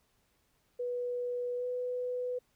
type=tone with pitch glide; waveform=sine; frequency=490 to 496.8 Hz; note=B4 to B4; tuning=-14 to +10 cents; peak=-32 dBFS; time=0.79-2.39 s; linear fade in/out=10 ms; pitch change=+24 cents; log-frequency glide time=1.56-1.66 s; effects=pink hiss -73 dBFS RMS until 2.55 s